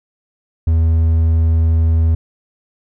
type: tone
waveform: triangle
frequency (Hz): 81.3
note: E2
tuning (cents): -23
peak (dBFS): -8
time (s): 0.67-2.15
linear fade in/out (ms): 5
effects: none